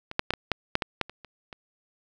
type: clicks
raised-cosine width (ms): 0.3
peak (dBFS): -20 / -6 / -8 / -13 / -7 / -6 / -10 / -8 / -25 / -28 / -24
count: 11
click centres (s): 0.114 / 0.194 / 0.306 / 0.337 / 0.517 / 0.754 / 0.822 / 1.013 / 1.096 / 1.247 / 1.528
effects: none